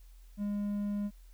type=tone; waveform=triangle; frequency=204.6 Hz; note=G#3; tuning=26 cents flat; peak=-29 dBFS; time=0.37-1.11 s; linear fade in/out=50 ms; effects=added 42 Hz sine -51 dBFS peak until 1.33 s + white hiss -68 dBFS RMS until 1.33 s